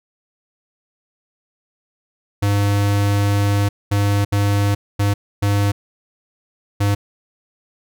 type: tone bursts at uneven times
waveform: square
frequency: 101.3 Hz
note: G#2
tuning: 43 cents flat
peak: -15 dBFS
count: 6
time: 2.42-3.69 / 3.91-4.25 / 4.32-4.75 / 4.99-5.14 / 5.42-5.72 / 6.8-6.95 s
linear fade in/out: 10 ms
effects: none